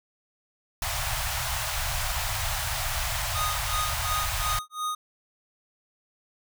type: band-stop noise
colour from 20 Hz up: pink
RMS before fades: -29 dBFS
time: 0.82-4.59 s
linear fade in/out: 2 ms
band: 130 to 640 Hz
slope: 48 dB/octave
type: tone with tremolo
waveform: square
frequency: 1240 Hz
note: D#6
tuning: 6 cents flat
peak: -27 dBFS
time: 3.35-4.95 s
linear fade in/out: 5 ms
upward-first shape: sine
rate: 2.8 Hz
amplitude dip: 100%
effects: none